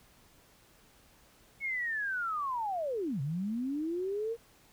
sine linear two-way sweep, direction down then up, 2217 to 130 to 471.1 Hz, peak -31 dBFS, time 1.6-4.37 s, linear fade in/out 50 ms, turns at 3.21 s, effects pink hiss -62 dBFS RMS until 4.72 s

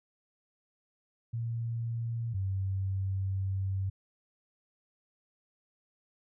sine tone pair in turn, 115.9 / 96.17 Hz, A#2 / G2, -10 / -33 cents, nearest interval minor third, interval 323 cents, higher first, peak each -31 / -29 dBFS, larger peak second, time 1.33-2.34 / 2.34-3.9 s, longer second, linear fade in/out 10 ms, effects none

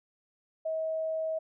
sine tone, 639 Hz, D#5, 46 cents sharp, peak -29 dBFS, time 0.65-1.39 s, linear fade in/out 10 ms, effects none

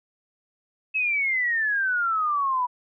sine exponential sweep, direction down, 2603 to 971 Hz, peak -21 dBFS, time 0.94-2.67 s, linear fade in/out 20 ms, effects none

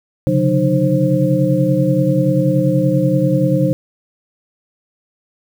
sine tone cluster, 134.3 / 144.7 / 181.3 / 306.2 / 528 Hz, C3 / D3 / F#3 / D#4 / C5, +46 / -25 / -35 / -28 / +16 cents, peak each -18 dBFS, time 0.27-3.73 s, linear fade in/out 0 ms, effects 7-bit

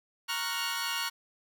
15% pulse chord, Gb major seventh, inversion first, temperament equal, 932.3 / 1108.7 / 1396.9 / 1480 Hz, Bb5 / Db6 / F6 / Gb6, 0 / 0 / 0 / 0 cents, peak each -30 dBFS, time 0.28-1.1 s, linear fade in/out 20 ms, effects none

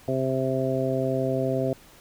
harmonic tone, 131.7 Hz, C3, 12 cents sharp, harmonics 1 / 2 / 3 / 4 / 5, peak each -29 / -29 / -29 / -29 / -29 dBFS, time 0.08-1.73 s, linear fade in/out 2 ms, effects pink hiss -52 dBFS RMS until 2 s

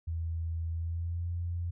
sine tone with pitch glide, 82.41 to 86.36 Hz, E2 to F2, 0 to -19 cents, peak -31 dBFS, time 0.07-1.71 s, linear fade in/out 10 ms, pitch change +81 cents, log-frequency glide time 0.72-1.28 s, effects none

